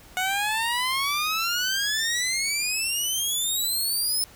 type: exponential sweep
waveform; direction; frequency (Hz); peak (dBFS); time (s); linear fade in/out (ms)
15% pulse; up; 731 to 5270; -17; 0.17-4.24; 0
effects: pink hiss -50 dBFS RMS until 4.35 s